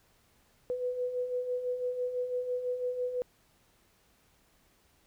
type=beating tone pair; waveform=sine; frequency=492.4 / 498.4 Hz; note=B4 / B4; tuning=-5 / +16 cents; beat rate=6 Hz; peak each=-39 / -31 dBFS; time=0.7-3.22 s; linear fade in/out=0 ms; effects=pink hiss -67 dBFS RMS until 5.06 s